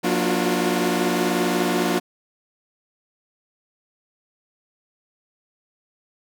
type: tone cluster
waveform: sawtooth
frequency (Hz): 180.6 / 236.5 / 295.6 / 346.4 / 366.6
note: F#3 / A#3 / D4 / F4 / F#4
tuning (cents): -42 / +25 / +11 / -14 / -16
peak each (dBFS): -22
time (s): 0.03-2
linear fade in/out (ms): 20
effects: none